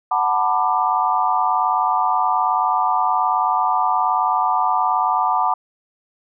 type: chord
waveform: sine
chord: B minor seventh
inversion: second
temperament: just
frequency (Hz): 740.8 / 889 / 987.8 / 1185.3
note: F#5 / A5 / B5 / D6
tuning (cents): +2 / +18 / 0 / +16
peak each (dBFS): -21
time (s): 0.11-5.54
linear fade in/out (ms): 5
effects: none